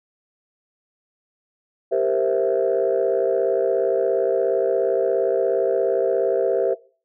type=chord; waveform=sine; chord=C dominant seventh; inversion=second; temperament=equal; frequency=392 / 466.2 / 523.3 / 659.3 Hz; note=G4 / Bb4 / C5 / E5; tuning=0 / 0 / 0 / 0 cents; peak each=-22 dBFS; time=1.91-6.75 s; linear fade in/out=20 ms; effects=noise-tail reverb RT60 0.4 s tail -21 dB re dry + tanh soft clip ceiling -10 dBFS